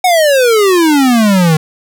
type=exponential sweep; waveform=square; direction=down; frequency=750 to 152.5 Hz; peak=-7 dBFS; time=0.04-1.57 s; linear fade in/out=5 ms; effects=none